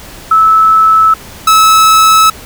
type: tone pair in turn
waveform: sine / 45% pulse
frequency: 1306 / 1298.6 Hz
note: E6 / E6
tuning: -17 / -26 cents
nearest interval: unison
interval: 9 cents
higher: first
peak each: -3 dBFS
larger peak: neither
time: 0.31-1.14 / 1.47-2.3 s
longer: neither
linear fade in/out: 5 ms
effects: pink hiss -31 dBFS RMS until 2.45 s